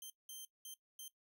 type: tone bursts at uneven times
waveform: 10% pulse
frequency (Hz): 3136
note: G7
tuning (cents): 0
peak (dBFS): -40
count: 4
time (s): 0.02-0.1 / 0.29-0.45 / 0.65-0.74 / 0.99-1.08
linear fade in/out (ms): 2
effects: noise-tail reverb RT60 0.1 s tail -17 dB re dry